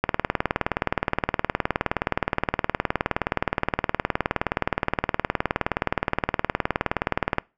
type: click train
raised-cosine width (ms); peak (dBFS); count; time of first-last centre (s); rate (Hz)
0.5; -5; 142; 0.04-7.384; 19.2
effects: noise-tail reverb RT60 0.3 s tail -24 dB re dry